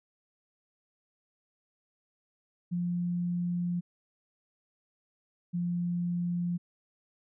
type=tone pair in turn; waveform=sine; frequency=175.3 / 174.57 Hz; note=F3 / F3; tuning=+7 / 0 cents; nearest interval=unison; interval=7 cents; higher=first; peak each=-28 dBFS; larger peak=neither; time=2.71-3.81 / 5.53-6.58 s; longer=first; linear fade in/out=20 ms; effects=none